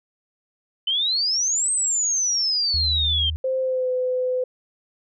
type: exponential two-way sweep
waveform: sine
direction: up then down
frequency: 3013 to 8372 to 3116 Hz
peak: -19 dBFS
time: 0.87-3.3 s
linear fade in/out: 5 ms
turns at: 1.71 s
type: tone with vibrato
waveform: sine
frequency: 77.78 Hz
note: D#2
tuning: in tune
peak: -24 dBFS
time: 2.74-3.36 s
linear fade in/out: 0 ms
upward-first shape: triangle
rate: 5.7 Hz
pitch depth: 37 cents each way
type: tone with pitch glide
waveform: sine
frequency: 522 to 506.6 Hz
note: C5 to B4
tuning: -4 to +44 cents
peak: -20 dBFS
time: 3.44-4.44 s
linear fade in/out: 5 ms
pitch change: -52 cents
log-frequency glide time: 3.6-3.9 s
effects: none